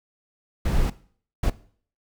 brown noise bursts at uneven times, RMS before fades -21 dBFS, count 2, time 0.65-0.9 / 1.43-1.5 s, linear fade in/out 5 ms, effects noise-tail reverb RT60 0.5 s tail -18 dB re dry

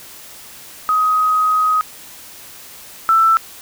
sine tone pair in turn, 1259 / 1327.8 Hz, D#6 / E6, +20 / +12 cents, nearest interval minor second, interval 92 cents, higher second, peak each -12 / -9 dBFS, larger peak second, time 0.89-1.81 / 3.09-3.37 s, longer first, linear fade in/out 0 ms, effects white hiss -38 dBFS RMS until 3.61 s

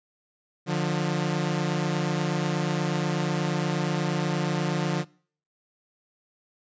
sawtooth tone pair together, 149.6 / 177.91 Hz, D3 / F3, +32 / +32 cents, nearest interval minor third, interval 300 cents, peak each -23 dBFS, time 0.66-5.05 s, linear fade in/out 50 ms, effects noise-tail reverb RT60 0.5 s tail -24 dB re dry + resampled to 16000 Hz

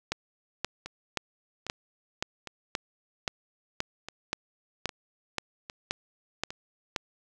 two click trains, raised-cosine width 0.2 ms, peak -11 / -21 dBFS, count 14 / 8, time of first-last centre 0.12-6.962 / 0.86-6.505 s, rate 1.9 / 1.24 Hz, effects none

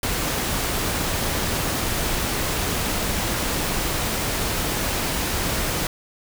pink noise, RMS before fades -24 dBFS, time 0.03-5.87 s, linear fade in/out 2 ms, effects none

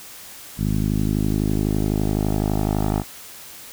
10% pulse tone with low-pass filter sweep, 51.91 Hz, G#1, in tune, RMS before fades -21 dBFS, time 0.57-3.04 s, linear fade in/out 50 ms, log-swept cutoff 200 to 970 Hz, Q 1.3, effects white hiss -40 dBFS RMS until 3.72 s

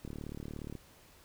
click train, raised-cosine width 3 ms, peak -29 dBFS, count 27, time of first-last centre 0.05-0.753 s, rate 37 Hz, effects pink hiss -60 dBFS RMS until 1.24 s

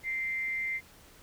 sine tone with frequency modulation, 2087 Hz, C7, 5 cents flat, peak -30 dBFS, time 0.03-0.81 s, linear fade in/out 50 ms, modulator 240 Hz, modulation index 0.23, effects pink hiss -56 dBFS RMS until 1.22 s

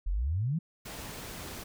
sine exponential sweep, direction up, 38.89 to 176.9 Hz, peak -27 dBFS, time 0.06-0.59 s, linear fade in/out 10 ms
pink noise, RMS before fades -42 dBFS, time 0.85-1.64 s, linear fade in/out 10 ms
effects none

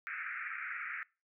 pink band-pass noise, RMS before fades -41 dBFS, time 0.07-1.03 s, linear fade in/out 0 ms, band 1300 to 2400 Hz, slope 96 dB/octave, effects noise-tail reverb RT60 0.3 s tail -23 dB re dry

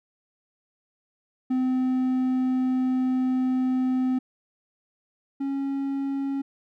triangle tone pair in turn, 256.8 / 274.9 Hz, C4 / C#4, -32 / -14 cents, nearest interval minor second, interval 118 cents, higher second, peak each -19 / -23 dBFS, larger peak first, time 1.5-4.19 / 5.4-6.42 s, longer first, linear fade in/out 10 ms, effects none

